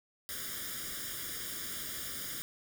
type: noise with comb filter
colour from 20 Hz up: white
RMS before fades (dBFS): -40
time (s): 0.29-2.42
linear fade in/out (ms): 0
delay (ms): 0.58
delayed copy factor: +0.9
effects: none